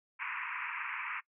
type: band-pass noise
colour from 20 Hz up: white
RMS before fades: -39 dBFS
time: 0.19-1.21 s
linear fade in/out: 20 ms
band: 930 to 2600 Hz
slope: 96 dB/octave
effects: noise-tail reverb RT60 0.1 s tail -22 dB re dry